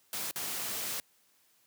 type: noise with dropouts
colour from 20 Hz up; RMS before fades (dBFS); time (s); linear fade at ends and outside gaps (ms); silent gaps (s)
white; -36; 0.13-1; 1; 0.311-0.359
effects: white hiss -68 dBFS RMS until 1.66 s + high-pass 100 Hz 12 dB/octave